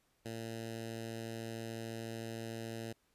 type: tone with notch filter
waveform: 10% pulse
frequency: 113.7 Hz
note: A#2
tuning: 43 cents flat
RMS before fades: -43 dBFS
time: 0.25-2.93 s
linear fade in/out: 10 ms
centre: 1100 Hz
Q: 1.1
effects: pink hiss -75 dBFS RMS until 3.14 s + resampled to 32000 Hz